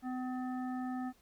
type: harmonic tone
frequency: 254.1 Hz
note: B3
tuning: 49 cents sharp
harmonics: 1 / 3 / 5 / 7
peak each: -36 / -43 / -50 / -53 dBFS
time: 0.02-1.13 s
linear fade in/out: 50 ms
effects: pink hiss -68 dBFS RMS until 1.21 s + Opus 48 kbps